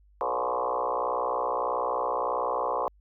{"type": "tone with frequency modulation", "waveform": "sine", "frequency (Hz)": 784, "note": "G5", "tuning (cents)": 0, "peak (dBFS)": -25, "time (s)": [0.21, 2.88], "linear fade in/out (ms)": 0, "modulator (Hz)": 61.6, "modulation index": 5.6, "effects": ["added 50 Hz sine -56 dBFS peak until 3 s"]}